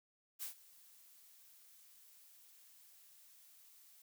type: noise with ADSR envelope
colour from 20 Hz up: blue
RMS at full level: -42 dBFS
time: 0.39-4.02 s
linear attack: 37 ms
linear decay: 110 ms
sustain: -21 dB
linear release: 3 ms
effects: none